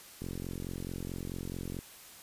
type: click train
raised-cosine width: 3 ms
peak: -26 dBFS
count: 71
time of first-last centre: 0.22-1.79 s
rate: 44.6 Hz
effects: white hiss -52 dBFS RMS until 2.22 s + resampled to 32000 Hz